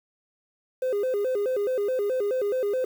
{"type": "tone with vibrato", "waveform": "triangle", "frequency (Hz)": 458.1, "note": "A#4", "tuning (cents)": -30, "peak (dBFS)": -20, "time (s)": [0.82, 2.85], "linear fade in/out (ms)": 5, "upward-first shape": "square", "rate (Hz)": 4.7, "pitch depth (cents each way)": 200, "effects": ["tanh soft clip ceiling -18 dBFS", "8-bit"]}